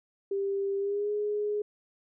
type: tone with pitch glide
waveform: sine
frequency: 395.2 to 416.8 Hz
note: G4 to G#4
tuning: +14 to +6 cents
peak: -27 dBFS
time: 0.31-1.62 s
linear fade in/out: 5 ms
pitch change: +92 cents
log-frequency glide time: 0.78-1.11 s
effects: none